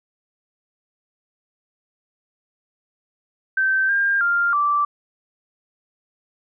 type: tone with pitch steps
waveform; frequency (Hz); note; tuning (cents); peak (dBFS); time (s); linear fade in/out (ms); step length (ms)
sine; 1550 / 1603 / 1397 / 1167; G6 / G6 / F6 / D6; -20 / +38 / 0 / -11; -16; 3.57-4.85; 5; 320
effects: none